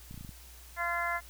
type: clicks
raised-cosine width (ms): 5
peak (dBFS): -32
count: 6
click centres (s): 0.111 / 0.143 / 0.177 / 0.21 / 0.248 / 0.292
type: harmonic tone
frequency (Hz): 344.4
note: F4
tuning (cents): -24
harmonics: 2 / 3 / 4 / 5 / 6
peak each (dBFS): -36 / -36 / -36 / -36 / -36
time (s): 0.76-1.21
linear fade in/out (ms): 50
effects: added 60 Hz sine -51 dBFS peak until 1.29 s + white hiss -54 dBFS RMS until 1.29 s